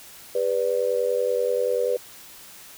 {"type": "tone with amplitude modulation", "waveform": "sine", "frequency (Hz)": 493.9, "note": "B4", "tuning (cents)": 0, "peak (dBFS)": -16, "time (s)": [0.35, 1.97], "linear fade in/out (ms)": 5, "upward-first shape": "sine", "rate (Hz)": 90.3, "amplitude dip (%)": 95, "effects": ["white hiss -45 dBFS RMS until 2.77 s"]}